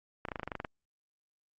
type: clicks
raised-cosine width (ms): 0.5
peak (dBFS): -21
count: 11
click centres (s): 0.252 / 0.286 / 0.318 / 0.358 / 0.396 / 0.432 / 0.476 / 0.518 / 0.553 / 0.601 / 0.648
effects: Opus 48 kbps